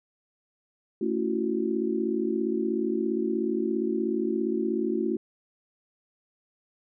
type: chord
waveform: sine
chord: F# minor seventh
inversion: first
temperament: just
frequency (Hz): 222 / 277.5 / 333 / 370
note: A3 / C#4 / E4 / F#4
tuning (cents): +16 / +2 / +18 / 0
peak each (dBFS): -30 / -33 / -29 / -29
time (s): 1.01-5.17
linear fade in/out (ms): 5
effects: none